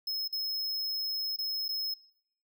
square tone with dropouts, 5170 Hz, E8, 34 cents flat, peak -31 dBFS, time 0.07-1.94 s, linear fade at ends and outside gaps 5 ms, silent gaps 0.278-0.326 / 1.363-1.386 / 1.682-1.689 s, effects noise-tail reverb RT60 0.7 s tail -23 dB re dry

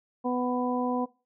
harmonic tone, 248.6 Hz, B3, 12 cents sharp, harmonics 1 / 2 / 3 / 4, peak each -28 / -31 / -33 / -34 dBFS, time 0.24-1.06 s, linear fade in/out 20 ms, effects noise-tail reverb RT60 0.3 s tail -20 dB re dry

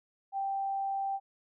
sine tone, 784 Hz, G5, in tune, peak -30 dBFS, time 0.32-1.2 s, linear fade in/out 50 ms, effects none

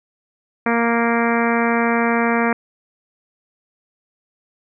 harmonic tone, 233.1 Hz, A#3, in tune, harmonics 1 / 2 / 3 / 4 / 5 / 6 / 7 / 8 / 9 / 10, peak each -19 / -22 / -24 / -25 / -26 / -27 / -27 / -28 / -29 / -29 dBFS, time 0.66-2.53 s, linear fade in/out 2 ms, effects none

